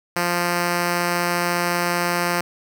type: tone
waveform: 5% pulse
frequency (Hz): 174.61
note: F3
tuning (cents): 0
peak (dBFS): -8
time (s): 0.16-2.41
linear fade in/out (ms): 5
effects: none